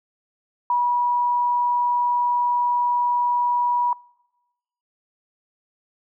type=tone; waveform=sine; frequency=970 Hz; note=B5; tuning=31 cents flat; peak=-17 dBFS; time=0.7-3.93 s; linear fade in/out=2 ms; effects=noise-tail reverb RT60 1.0 s tail -26 dB re dry